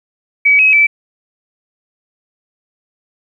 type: tone with pitch steps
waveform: sine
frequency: 2276 / 2549 / 2316 Hz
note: C#7 / D#7 / D7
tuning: +45 / +41 / -25 cents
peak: -6 dBFS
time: 0.45-0.87 s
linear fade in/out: 10 ms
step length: 140 ms
effects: 8-bit